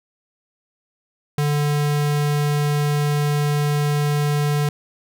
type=tone; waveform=square; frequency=146.83 Hz; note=D3; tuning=in tune; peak=-18 dBFS; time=1.38-4.69 s; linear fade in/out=2 ms; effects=none